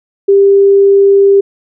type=tone; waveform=sine; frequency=396.4 Hz; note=G4; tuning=19 cents sharp; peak=-3 dBFS; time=0.28-1.41 s; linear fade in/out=10 ms; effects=none